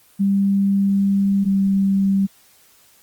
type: tone pair in turn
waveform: sine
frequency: 197.6 / 195.33 Hz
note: G3 / G3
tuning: +14 / -6 cents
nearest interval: unison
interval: 20 cents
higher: first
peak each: -14 dBFS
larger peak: neither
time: 0.19-1.45 / 1.45-2.27 s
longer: first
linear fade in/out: 20 ms
effects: white hiss -53 dBFS RMS until 3.02 s + Opus 24 kbps